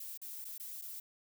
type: noise with dropouts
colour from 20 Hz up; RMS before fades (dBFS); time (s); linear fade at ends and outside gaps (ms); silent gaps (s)
violet; -45; 0-1; 5; 0.176-0.216 / 0.445-0.45 / 0.58-0.598 / 0.815-0.82
effects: none